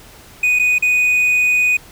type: tone with dropouts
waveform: triangle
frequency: 2483 Hz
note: D#7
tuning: 4 cents flat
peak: -10 dBFS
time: 0.43-1.77 s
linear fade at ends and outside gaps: 5 ms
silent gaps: 0.59-0.595 / 0.784-0.823 s
effects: pink hiss -42 dBFS RMS until 1.91 s